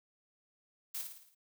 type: noise with echo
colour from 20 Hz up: blue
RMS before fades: -39 dBFS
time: 0.94-1.02 s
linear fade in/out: 10 ms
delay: 55 ms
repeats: 6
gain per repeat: -5 dB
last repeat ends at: 1.35 s
effects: none